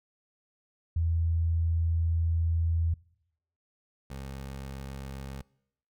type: tone pair in turn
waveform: sine / 20% pulse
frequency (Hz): 82.8 / 67.43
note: E2 / C#2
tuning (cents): +8 / -47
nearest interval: major third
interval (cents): 355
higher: first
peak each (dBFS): -24 / -33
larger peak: first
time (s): 0.96-2.94 / 4.1-5.42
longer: first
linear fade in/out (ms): 5
effects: noise-tail reverb RT60 0.8 s tail -24 dB re dry